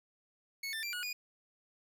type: tone with pitch steps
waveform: 25% pulse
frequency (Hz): 2202 / 1782 / 2363 / 1454 / 2452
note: C#7 / A6 / D7 / F#6 / D#7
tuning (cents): -12 / +22 / +10 / -31 / -26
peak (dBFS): -33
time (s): 0.63-1.13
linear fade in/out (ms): 5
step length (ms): 100
effects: none